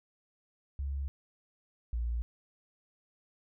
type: tone pair in turn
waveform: sine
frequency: 69.3 / 58.46 Hz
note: C#2 / A#1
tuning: 0 / +6 cents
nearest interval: minor third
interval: 294 cents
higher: first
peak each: -32 / -30 dBFS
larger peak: second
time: 0.79-1.08 / 1.93-2.22 s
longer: neither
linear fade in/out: 0 ms
effects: none